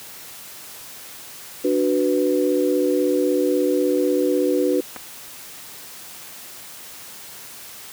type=chord; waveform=sine; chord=B minor; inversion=first; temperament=equal; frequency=293.7 / 370 / 493.9 Hz; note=D4 / F#4 / B4; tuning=0 / 0 / 0 cents; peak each=-21 dBFS; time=1.64-4.81 s; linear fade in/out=10 ms
type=clicks; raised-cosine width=0.5 ms; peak=-19 dBFS; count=2; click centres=4.962 / 4.966 s
effects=white hiss -39 dBFS RMS until 7.92 s + high-pass 80 Hz 12 dB/octave